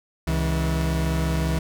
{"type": "tone pair together", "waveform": "40% pulse", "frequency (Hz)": [68.28, 162.4], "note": ["C#2", "E3"], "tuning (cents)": [-26, -26], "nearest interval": "octave + minor third", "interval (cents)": 1500, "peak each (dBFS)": -23, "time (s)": [0.27, 1.59], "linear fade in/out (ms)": 5, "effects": []}